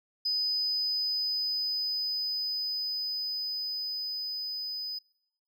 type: tone with level ramp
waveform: triangle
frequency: 5000 Hz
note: D#8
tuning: 8 cents sharp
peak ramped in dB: -23 to -32 dBFS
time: 0.25-4.99 s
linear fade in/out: 10 ms
effects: noise-tail reverb RT60 0.8 s tail -24 dB re dry + tanh soft clip ceiling -24 dBFS